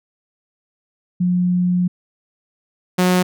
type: tone pair in turn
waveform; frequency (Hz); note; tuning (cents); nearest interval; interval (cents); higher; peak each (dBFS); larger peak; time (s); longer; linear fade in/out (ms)
sine / sawtooth; 179.1 / 181.71; F3 / F#3; +44 / -31; unison; 25; second; -14 / -9; second; 1.2-1.88 / 2.98-3.23; first; 10
effects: none